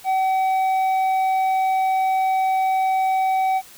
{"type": "tone with tanh clipping", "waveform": "sine", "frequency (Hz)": 760, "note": "F#5", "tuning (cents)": 46, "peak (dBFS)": -18, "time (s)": [0.04, 3.62], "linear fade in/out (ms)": 50, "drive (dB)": 6, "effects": ["white hiss -45 dBFS RMS until 3.77 s"]}